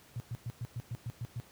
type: tone bursts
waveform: sine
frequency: 118.3 Hz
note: A#2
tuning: 26 cents sharp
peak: -34 dBFS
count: 9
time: 0.16-1.4 s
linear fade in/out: 0 ms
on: 40 ms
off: 110 ms
effects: pink hiss -59 dBFS RMS until 1.51 s + high-pass 60 Hz 12 dB/octave